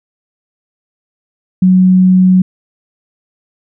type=tone; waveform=sine; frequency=185 Hz; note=F#3; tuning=in tune; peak=-4 dBFS; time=1.62-2.42 s; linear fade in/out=5 ms; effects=none